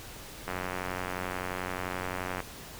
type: click train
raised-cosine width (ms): 0.5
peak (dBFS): -18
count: 177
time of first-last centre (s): 0.48-2.403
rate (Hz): 91.5
effects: pink hiss -45 dBFS RMS until 2.79 s